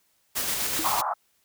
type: noise with tremolo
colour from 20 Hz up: white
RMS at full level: -27 dBFS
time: 0.35-1.02 s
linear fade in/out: 20 ms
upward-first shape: square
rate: 7.9 Hz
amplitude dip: 25%
type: tone with exponential decay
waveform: triangle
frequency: 318.5 Hz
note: D#4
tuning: 41 cents sharp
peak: -23 dBFS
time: 0.79-0.91 s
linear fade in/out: 0 ms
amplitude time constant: 25 ms
type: band-pass noise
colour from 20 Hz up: white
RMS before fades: -27 dBFS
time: 0.84-1.14 s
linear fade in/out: 10 ms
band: 710 to 1200 Hz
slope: 48 dB/octave
effects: white hiss -68 dBFS RMS until 1.44 s